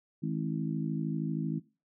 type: harmonic tone with a mistuned harmonic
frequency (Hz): 53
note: G#1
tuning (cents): +36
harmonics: 3 / 4 / 5 / 6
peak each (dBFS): -33 / -35 / -37 / -39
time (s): 0.22-1.6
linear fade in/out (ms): 20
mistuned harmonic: 6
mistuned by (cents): +33
effects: noise-tail reverb RT60 0.3 s tail -19 dB re dry